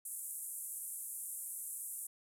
pink band-pass noise, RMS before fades -44 dBFS, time 0.05-2.07 s, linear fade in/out 5 ms, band 8300 to 13000 Hz, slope 48 dB/octave, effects none

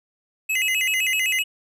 square tone with vibrato, 2300 Hz, D7, 37 cents flat, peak -21 dBFS, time 0.49-1.43 s, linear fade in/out 10 ms, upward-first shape square, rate 7.8 Hz, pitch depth 200 cents each way
triangle tone with tremolo, 2898 Hz, F#7, 37 cents flat, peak -24 dBFS, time 0.55-1.44 s, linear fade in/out 5 ms, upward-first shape square, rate 19 Hz, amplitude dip 25%
effects none

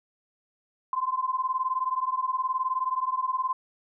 sine beating tone pair, 1026 / 1045 Hz, C6 / C6, -34 / -2 cents, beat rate 19 Hz, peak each -28 dBFS, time 0.93-3.53 s, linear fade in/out 2 ms, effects none

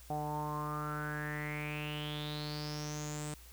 sawtooth tone with low-pass filter sweep, 150 Hz, D3, 37 cents sharp, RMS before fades -39 dBFS, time 0.1-3.34 s, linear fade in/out 2 ms, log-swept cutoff 740 to 8300 Hz, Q 8.6, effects added 60 Hz sine -54 dBFS peak until 3.52 s + white hiss -58 dBFS RMS until 3.52 s

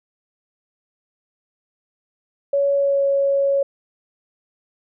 sine tone with pitch glide, 561 to 554.9 Hz, C#5 to C#5, +21 to +2 cents, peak -15 dBFS, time 2.53-3.63 s, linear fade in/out 5 ms, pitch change -19 cents, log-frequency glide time 2.74-3.04 s, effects none

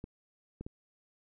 clicks, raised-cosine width 3 ms, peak -28 dBFS, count 3, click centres 0.041 / 0.61 / 0.665 s, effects none

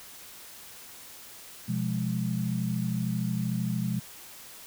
sine chord, F diminished, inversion second, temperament equal with one note detuned, 125.63 / 174.61 / 207.7 Hz, Cb3 / F3 / Ab3, +30 / 0 / 0 cents, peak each -31 dBFS, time 1.68-4 s, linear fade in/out 10 ms, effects white hiss -47 dBFS RMS until 4.66 s

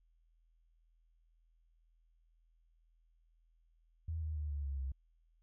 sine tone with pitch steps, 81 / 77.79 / 74.71 / 71.75 / 68.9 / 66.17 Hz, E2 / D#2 / D2 / D2 / C#2 / C2, -30 / 0 / +30 / -40 / -10 / +20 cents, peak -36 dBFS, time 4.08-4.92 s, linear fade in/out 5 ms, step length 140 ms, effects added 41 Hz sine -68 dBFS peak until 5.42 s

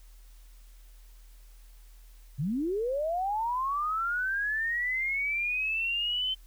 sine linear sweep, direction up, 123.4 to 3089 Hz, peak -27 dBFS, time 2.38-6.35 s, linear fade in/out 20 ms, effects added 40 Hz sine -49 dBFS peak until 6.46 s + white hiss -63 dBFS RMS until 6.46 s

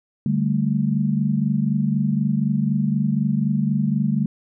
sine chord, D suspended fourth, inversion none, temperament equal, 146.83 / 196 / 220 Hz, D3 / G3 / A3, 0 / 0 / 0 cents, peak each -22 dBFS, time 0.26-4.26 s, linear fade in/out 2 ms, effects none

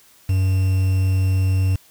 triangle tone with quantisation, 94.3 Hz, F#2, 33 cents sharp, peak -13 dBFS, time 0.29-1.76 s, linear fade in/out 5 ms, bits 6, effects white hiss -52 dBFS RMS until 1.9 s

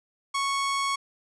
sawtooth tone, 1106 Hz, C#6, 4 cents flat, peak -21 dBFS, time 0.34-0.96 s, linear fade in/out 10 ms, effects resampled to 22050 Hz + 10-bit

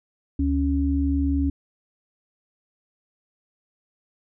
sine tone pair together, 73.42 / 277.4 Hz, D2 / C#4, 0 / +1 cents, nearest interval octave + major seventh, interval 2301 cents, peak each -22 dBFS, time 0.39-1.5 s, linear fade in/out 5 ms, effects none

